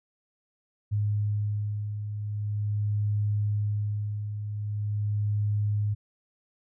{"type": "beating tone pair", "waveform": "sine", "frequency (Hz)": [103.83, 104.26], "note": ["G#2", "G#2"], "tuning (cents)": [0, 7], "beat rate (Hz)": 0.43, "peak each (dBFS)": [-34, -26], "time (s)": [0.91, 5.95], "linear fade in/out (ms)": 20, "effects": []}